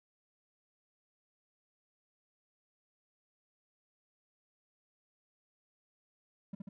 triangle tone with echo, 196 Hz, G3, in tune, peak -36 dBFS, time 6.53-6.55 s, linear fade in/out 5 ms, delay 70 ms, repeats 2, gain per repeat -2 dB, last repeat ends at 6.69 s, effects none

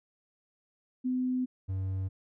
sine / triangle tone pair in turn, 253.9 / 95.11 Hz, B3 / F#2, +48 / +48 cents, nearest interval octave + perfect fourth, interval 1700 cents, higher first, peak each -27 / -28 dBFS, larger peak first, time 1.04-1.46 / 1.68-2.09 s, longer first, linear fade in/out 20 ms, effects none

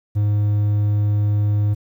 triangle tone, 103.83 Hz, G#2, in tune, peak -13 dBFS, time 0.15-1.75 s, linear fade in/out 20 ms, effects 9-bit

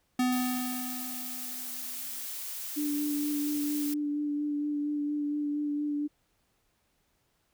square tone with exponential decay, 251.2 Hz, B3, 30 cents sharp, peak -24 dBFS, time 0.19-2.26 s, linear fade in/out 5 ms, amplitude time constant 450 ms
blue noise, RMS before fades -38 dBFS, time 0.32-3.94 s, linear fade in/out 5 ms
sine tone with vibrato, 293.7 Hz, D4, in tune, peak -28 dBFS, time 2.76-6.08 s, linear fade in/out 20 ms, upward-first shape sine, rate 4.3 Hz, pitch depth 16 cents each way
effects pink hiss -73 dBFS RMS until 7.53 s

